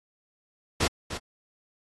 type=noise with echo; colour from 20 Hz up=pink; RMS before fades=-24 dBFS; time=0.8-0.88 s; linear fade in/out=10 ms; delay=300 ms; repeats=1; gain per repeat=-10 dB; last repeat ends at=1.18 s; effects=low-pass 8000 Hz 12 dB/octave + AAC 32 kbps